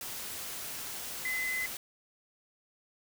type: tone in noise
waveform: sine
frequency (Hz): 2031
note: B6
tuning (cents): +48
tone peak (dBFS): -31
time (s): 1.25-1.66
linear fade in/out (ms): 2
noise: white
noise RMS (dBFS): -40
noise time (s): 0.01-1.77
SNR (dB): +6
effects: none